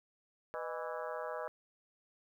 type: harmonic tone with a mistuned harmonic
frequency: 164.81 Hz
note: E3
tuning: in tune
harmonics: 3 / 4 / 5 / 6 / 7 / 8 / 9 / 10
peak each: -43 / -42 / -48 / -47 / -48 / -48 / -52 / -51 dBFS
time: 0.54-1.48 s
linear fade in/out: 0 ms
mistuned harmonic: 4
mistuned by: -110 cents
effects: 12-bit